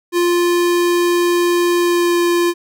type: tone with pitch glide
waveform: square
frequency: 349.2 to 346.8 Hz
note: F4 to F4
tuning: 0 to -12 cents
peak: -13 dBFS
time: 0.12-2.54 s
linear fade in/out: 50 ms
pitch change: -12 cents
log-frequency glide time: 1.77-2.2 s
effects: none